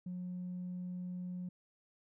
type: tone with tanh clipping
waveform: triangle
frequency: 180 Hz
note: F#3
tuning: 47 cents flat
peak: -39 dBFS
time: 0.06-1.49 s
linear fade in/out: 5 ms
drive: 5 dB
effects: none